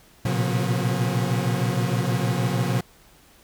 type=tone cluster; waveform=40% pulse; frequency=116.2 / 122.6 / 135.7 / 178.9 Hz; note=A#2 / B2 / C#3 / F3; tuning=-5 / -12 / -36 / +42 cents; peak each=-26 dBFS; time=0.25-2.81 s; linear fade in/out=5 ms; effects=pink hiss -54 dBFS RMS until 3.43 s